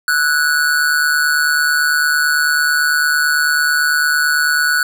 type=tone with amplitude modulation; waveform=square; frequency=1475 Hz; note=F#6; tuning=6 cents flat; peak=-10 dBFS; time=0.08-4.83 s; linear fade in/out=2 ms; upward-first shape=sine; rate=149 Hz; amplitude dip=65%; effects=none